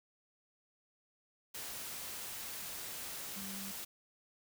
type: tone in noise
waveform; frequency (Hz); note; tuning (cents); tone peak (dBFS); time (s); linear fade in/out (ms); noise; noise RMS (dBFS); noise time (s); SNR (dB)
sine; 196; G3; 0; -46; 3.36-3.72; 10; white; -44; 1.54-3.85; -5
effects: none